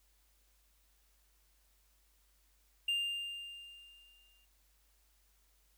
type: tone with exponential decay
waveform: triangle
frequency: 2800 Hz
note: F7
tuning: 4 cents sharp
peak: -28 dBFS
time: 2.88-4.45 s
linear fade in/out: 5 ms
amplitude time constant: 340 ms
effects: added 50 Hz sine -70 dBFS peak until 5.77 s + white hiss -73 dBFS RMS until 5.77 s